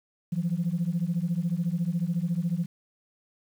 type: beating tone pair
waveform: sine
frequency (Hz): 164.81 / 178.81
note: E3 / F3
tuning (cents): 0 / +41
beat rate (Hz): 14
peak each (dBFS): -27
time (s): 0.32-2.66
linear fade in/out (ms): 10
effects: tanh soft clip ceiling -19 dBFS + 9-bit